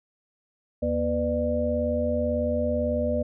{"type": "tone cluster", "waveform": "sine", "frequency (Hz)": [80.3, 240.5, 497.9, 596], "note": ["E2", "B3", "B4", "D5"], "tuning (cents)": [-45, -46, 14, 25], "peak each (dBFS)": [-30, -28, -30, -26], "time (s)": [0.82, 3.23], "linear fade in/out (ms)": 10, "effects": []}